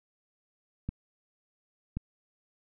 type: clicks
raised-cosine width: 5 ms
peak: -20 dBFS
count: 2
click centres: 0.89 / 1.97 s
effects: none